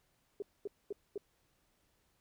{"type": "tone bursts", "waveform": "sine", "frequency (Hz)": 405.9, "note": "G#4", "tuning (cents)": -40, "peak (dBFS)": -36, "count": 4, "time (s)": [0.4, 1.178], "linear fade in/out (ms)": 2, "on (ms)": 22, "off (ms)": 230, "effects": ["pink hiss -75 dBFS RMS until 2.2 s"]}